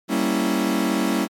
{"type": "chord", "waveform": "40% pulse", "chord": "G diminished seventh", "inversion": "none", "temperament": "equal", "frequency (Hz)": [196, 233.1, 277.2, 329.6], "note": ["G3", "Bb3", "Db4", "Fb4"], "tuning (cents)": [0, 0, 0, 0], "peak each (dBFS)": -24, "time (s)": [0.08, 1.28], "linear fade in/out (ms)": 50, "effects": ["MP3 64 kbps"]}